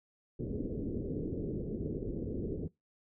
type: low-pass noise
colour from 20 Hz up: white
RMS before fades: -37 dBFS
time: 0.39-2.68 s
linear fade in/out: 10 ms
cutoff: 450 Hz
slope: 48 dB/octave
effects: noise-tail reverb RT60 0.2 s tail -23 dB re dry